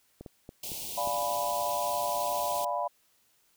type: clicks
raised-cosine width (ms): 2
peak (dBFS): -29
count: 5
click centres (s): 0.21 / 0.262 / 0.491 / 0.718 / 1.074
type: band-stop noise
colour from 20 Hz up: white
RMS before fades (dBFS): -38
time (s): 0.63-2.65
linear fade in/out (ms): 5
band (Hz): 890 to 2500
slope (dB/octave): 48
type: chord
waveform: sine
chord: D diminished seventh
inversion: none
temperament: equal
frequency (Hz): 587.3 / 698.5 / 830.6 / 987.8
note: D5 / F5 / Ab5 / Cb6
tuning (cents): 0 / 0 / 0 / 0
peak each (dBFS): -34 / -33 / -37 / -32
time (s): 0.97-2.88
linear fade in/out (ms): 10
effects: white hiss -68 dBFS RMS until 3.56 s